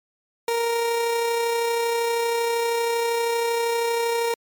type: tone with amplitude modulation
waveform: 30% pulse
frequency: 466.2 Hz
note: A#4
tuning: in tune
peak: -17 dBFS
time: 0.48-4.34 s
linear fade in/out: 2 ms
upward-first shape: sine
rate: 32.7 Hz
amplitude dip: 25%
effects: MP3 96 kbps